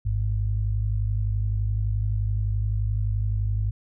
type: tone pair together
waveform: sine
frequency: 52.17 / 103.83 Hz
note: G#1 / G#2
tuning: +9 / 0 cents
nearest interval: octave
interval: 1191 cents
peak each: -25 / -24 dBFS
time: 0.05-3.71 s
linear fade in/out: 10 ms
effects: none